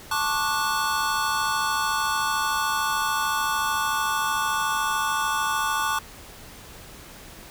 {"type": "chord", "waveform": "square", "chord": "D major seventh", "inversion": "second", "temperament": "just", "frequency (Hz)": [881, 1101.2, 1174.7, 1468.3], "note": ["A5", "C#6", "D6", "F#6"], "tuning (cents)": [2, -12, 0, -14], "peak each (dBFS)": -29, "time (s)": [0.11, 5.99], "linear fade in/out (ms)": 5, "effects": ["pink hiss -44 dBFS RMS until 7.5 s"]}